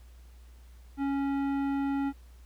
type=tone with tanh clipping; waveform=triangle; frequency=277.2 Hz; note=C#4; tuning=in tune; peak=-29 dBFS; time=0.97-2.13 s; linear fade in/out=50 ms; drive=18 dB; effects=added 60 Hz sine -49 dBFS peak until 2.45 s + pink hiss -64 dBFS RMS until 2.45 s